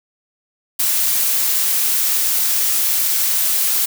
blue noise, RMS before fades -17 dBFS, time 0.79-3.86 s, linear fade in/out 10 ms, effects none

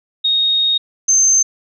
sine tone pair in turn, 3729 / 6271 Hz, A#7 / G8, 0 / 0 cents, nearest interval major sixth, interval 900 cents, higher second, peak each -12 / -9 dBFS, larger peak second, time 0.24-0.78 / 1.08-1.43 s, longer first, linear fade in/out 10 ms, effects none

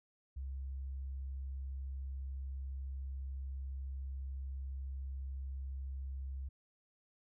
sine tone, 67 Hz, C2, 42 cents sharp, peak -39 dBFS, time 0.36-6.49 s, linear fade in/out 10 ms, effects none

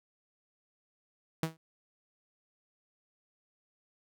sawtooth tone with exponential decay, 161.4 Hz, E3, 36 cents flat, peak -22 dBFS, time 1.43-1.57 s, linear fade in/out 2 ms, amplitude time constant 29 ms, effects none

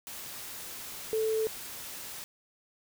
sine tone in noise, 440 Hz, A4, in tune, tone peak -26 dBFS, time 1.13-1.47 s, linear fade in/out 0 ms, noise white, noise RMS -42 dBFS, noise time 0.07-2.24 s, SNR +13 dB, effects none

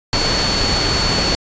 sine tone in noise, 4435 Hz, C#8, in tune, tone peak -19 dBFS, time 0.13-1.35 s, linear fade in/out 0 ms, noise pink, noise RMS -18 dBFS, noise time 0.13-1.35 s, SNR -4 dB, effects resampled to 16000 Hz

